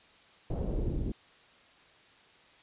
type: noise with low-pass filter sweep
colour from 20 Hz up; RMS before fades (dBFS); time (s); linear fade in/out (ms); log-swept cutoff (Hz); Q
brown; -32; 0.5-1.12; 5; 610 to 310; 1.7
effects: white hiss -59 dBFS RMS until 2.62 s + resampled to 8000 Hz